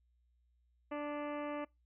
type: harmonic tone with a mistuned harmonic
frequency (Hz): 293.7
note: D4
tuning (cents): 0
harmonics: 1 / 2 / 3 / 4 / 5 / 6 / 7 / 8 / 9 / 10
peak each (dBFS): -41 / -41 / -48 / -47 / -60 / -55 / -54 / -58 / -58 / -63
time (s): 0.91-1.65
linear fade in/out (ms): 10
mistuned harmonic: 6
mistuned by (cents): -24
effects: noise-tail reverb RT60 0.2 s tail -24 dB re dry + added 60 Hz sine -70 dBFS peak until 1.85 s